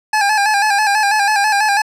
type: tone with vibrato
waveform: 25% pulse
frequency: 830.6 Hz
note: G#5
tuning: in tune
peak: -8 dBFS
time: 0.13-1.82 s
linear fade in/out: 5 ms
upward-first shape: square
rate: 6.1 Hz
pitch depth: 58 cents each way
effects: low-pass 9000 Hz 12 dB/octave